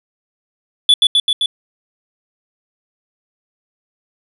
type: tone with echo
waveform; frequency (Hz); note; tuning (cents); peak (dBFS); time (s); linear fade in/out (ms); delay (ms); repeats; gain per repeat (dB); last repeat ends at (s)
triangle; 3452; A7; -34; -4; 0.89-0.94; 2; 130; 4; -2; 1.46
effects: resampled to 32000 Hz